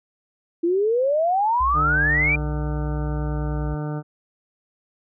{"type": "exponential sweep", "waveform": "sine", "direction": "up", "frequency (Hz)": [329.6, 2410], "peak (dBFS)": -17, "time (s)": [0.63, 2.36], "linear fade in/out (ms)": 10}
{"type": "tone with pitch glide", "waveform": "sine", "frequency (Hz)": [61.74, 60.33], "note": ["B1", "B1"], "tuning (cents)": [0, -40], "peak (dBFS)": -25, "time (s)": [1.6, 3.75], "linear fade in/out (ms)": 10, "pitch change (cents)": -40, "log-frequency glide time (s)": [1.93, 3.45]}
{"type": "harmonic tone", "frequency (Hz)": 150, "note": "D3", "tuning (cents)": 37, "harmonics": [1, 2, 3, 4, 5, 6, 8, 9, 10], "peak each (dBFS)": [-26, -32, -36, -38, -40, -42, -44, -45, -46], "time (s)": [1.73, 4.03], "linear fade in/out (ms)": 50}
{"effects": []}